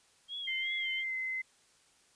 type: tone with vibrato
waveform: sine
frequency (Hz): 3208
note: G7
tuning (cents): +39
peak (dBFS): -37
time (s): 0.28-1.04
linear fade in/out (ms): 50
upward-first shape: sine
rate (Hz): 2.7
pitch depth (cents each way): 86
type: tone with pitch glide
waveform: sine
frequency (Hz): 2093 to 2056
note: C7 to C7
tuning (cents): 0 to -31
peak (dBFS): -33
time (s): 0.47-1.42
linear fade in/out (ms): 10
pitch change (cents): -31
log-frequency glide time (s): 1.04-1.14
effects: white hiss -66 dBFS RMS until 2.15 s + resampled to 22050 Hz